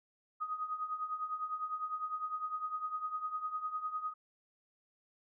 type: tone with tremolo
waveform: sine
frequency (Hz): 1250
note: D#6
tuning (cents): +8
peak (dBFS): -32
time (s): 0.4-4.14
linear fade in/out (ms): 20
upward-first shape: triangle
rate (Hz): 9.9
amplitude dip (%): 80
effects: none